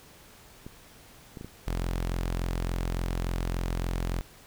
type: clicks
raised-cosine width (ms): 3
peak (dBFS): -27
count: 4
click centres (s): 0.665 / 1.372 / 1.411 / 1.446
type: tone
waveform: sawtooth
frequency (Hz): 43.49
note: F1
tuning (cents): -6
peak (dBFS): -24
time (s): 1.67-4.21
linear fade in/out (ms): 0
effects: pink hiss -53 dBFS RMS until 4.46 s